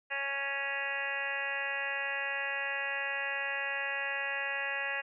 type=harmonic tone; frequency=277.2 Hz; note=C#4; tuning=in tune; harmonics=2 / 3 / 4 / 5 / 6 / 7 / 8 / 9 / 10; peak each=-43 / -43 / -46 / -48 / -37 / -37 / -48 / -40 / -41 dBFS; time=0.1-5.02 s; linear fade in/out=20 ms; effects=none